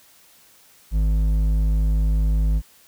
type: tone with hard clipping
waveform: sine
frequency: 52.5 Hz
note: G#1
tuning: 19 cents sharp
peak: -18 dBFS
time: 0.91-2.62 s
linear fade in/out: 50 ms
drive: 7 dB
effects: white hiss -53 dBFS RMS until 2.87 s